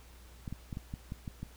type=clicks; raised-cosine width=5 ms; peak=-26 dBFS; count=8; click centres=0.478 / 0.526 / 0.728 / 0.771 / 0.939 / 1.121 / 1.278 / 1.43 s; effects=added 60 Hz sine -53 dBFS peak until 1.56 s + pink hiss -59 dBFS RMS until 1.56 s